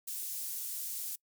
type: high-pass noise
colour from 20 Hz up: pink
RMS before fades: -39 dBFS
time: 0.07-1.16 s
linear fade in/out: 10 ms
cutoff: 9700 Hz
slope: 12 dB/octave
effects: noise-tail reverb RT60 0.1 s tail -25 dB re dry